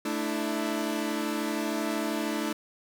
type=chord; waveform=sawtooth; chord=A suspended fourth; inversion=none; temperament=equal with one note detuned; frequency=220 / 296.7 / 329.6 Hz; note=A3 / D4 / E4; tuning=0 / +18 / 0 cents; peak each=-29 / -28 / -29 dBFS; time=0.05-2.53 s; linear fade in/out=5 ms; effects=none